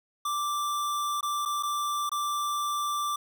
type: tone with dropouts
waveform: square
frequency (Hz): 1174.7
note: D6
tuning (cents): 0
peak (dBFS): -28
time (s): 0.25-3.16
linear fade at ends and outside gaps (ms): 5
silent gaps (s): 1.209-1.228 / 1.453-1.457 / 1.627-1.632 / 2.094-2.116
effects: none